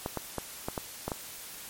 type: clicks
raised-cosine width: 1 ms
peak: -17 dBFS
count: 7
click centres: 0.061 / 0.173 / 0.383 / 0.685 / 0.778 / 1.08 / 1.118 s
effects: white hiss -44 dBFS RMS until 1.69 s + MP3 64 kbps